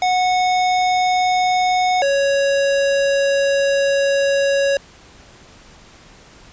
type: tone pair in turn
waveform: square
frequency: 734 / 555.8 Hz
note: F#5 / C#5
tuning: -14 / +4 cents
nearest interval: perfect fourth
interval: 482 cents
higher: first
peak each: -15 dBFS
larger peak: neither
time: 0.02-2.02 / 2.02-4.77 s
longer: second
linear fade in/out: 2 ms
effects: pink hiss -45 dBFS RMS until 6.52 s + resampled to 16000 Hz